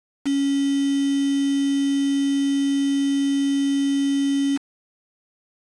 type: tone with quantisation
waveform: sine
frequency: 278.1 Hz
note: C#4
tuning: 6 cents sharp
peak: -18 dBFS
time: 0.25-4.58 s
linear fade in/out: 20 ms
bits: 5
effects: resampled to 22050 Hz